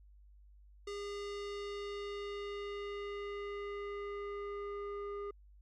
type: tone with low-pass filter sweep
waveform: square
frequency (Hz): 406.5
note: G#4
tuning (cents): -37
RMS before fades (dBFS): -42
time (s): 0.87-5.31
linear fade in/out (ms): 5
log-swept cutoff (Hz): 6100 to 1200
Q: 1.3
effects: added 50 Hz sine -57 dBFS peak until 5.61 s